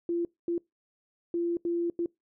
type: tone bursts at uneven times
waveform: sine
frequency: 342.6 Hz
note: F4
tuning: 33 cents flat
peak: -26 dBFS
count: 5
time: 0.09-0.25 / 0.48-0.58 / 1.34-1.57 / 1.65-1.9 / 1.99-2.06 s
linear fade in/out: 2 ms
effects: noise-tail reverb RT60 0.2 s tail -25 dB re dry